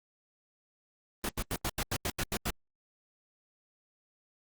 pink noise bursts, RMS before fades -32 dBFS, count 10, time 1.24-2.505 s, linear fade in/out 2 ms, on 50 ms, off 85 ms, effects Opus 24 kbps

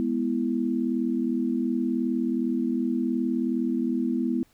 sine chord, E major, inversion first, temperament equal, 207.7 / 246.9 / 329.6 Hz, G#3 / B3 / E4, 0 / 0 / 0 cents, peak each -30 / -25 / -29 dBFS, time 0-4.43 s, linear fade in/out 0 ms, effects pink hiss -63 dBFS RMS until 4.53 s

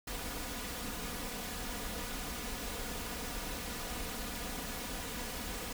pink noise with comb filter, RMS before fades -40 dBFS, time 0.07-5.73 s, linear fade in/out 5 ms, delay 4.1 ms, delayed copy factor +0.6, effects none

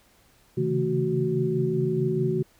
sine tone cluster, 134.8 / 139.6 / 160.9 / 221.8 / 371.5 Hz, C#3 / C#3 / E3 / A3 / F#4, -48 / +13 / -42 / +14 / +7 cents, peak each -29 / -33 / -28 / -31 / -25 dBFS, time 0.57-2.43 s, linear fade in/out 10 ms, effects pink hiss -60 dBFS RMS until 2.59 s

